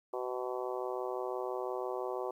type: harmonic tone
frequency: 125.9 Hz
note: B2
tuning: 34 cents sharp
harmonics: 3 / 4 / 5 / 6 / 7 / 8 / 9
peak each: -38 / -40 / -42 / -44 / -45 / -46 / -47 dBFS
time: 0.13-2.31 s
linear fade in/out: 5 ms
effects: 11-bit